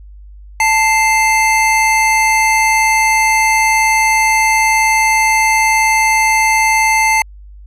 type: tone pair together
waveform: square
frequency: 880 / 2093 Hz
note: A5 / C7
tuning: 0 / 0 cents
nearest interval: octave + minor third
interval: 1500 cents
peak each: -13 dBFS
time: 0.6-7.22 s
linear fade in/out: 2 ms
effects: added 50 Hz sine -33 dBFS peak until 7.66 s + low-pass 12000 Hz 12 dB/octave